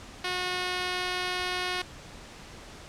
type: tone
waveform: 5% pulse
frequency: 363 Hz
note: F#4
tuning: 33 cents flat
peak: -17 dBFS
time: 0.24-1.82 s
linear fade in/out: 5 ms
effects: pink hiss -46 dBFS RMS until 2.88 s + low-pass 7000 Hz 12 dB/octave